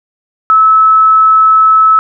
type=tone; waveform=sine; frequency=1300 Hz; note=E6; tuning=24 cents flat; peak=-3 dBFS; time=0.5-1.99 s; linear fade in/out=0 ms; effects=none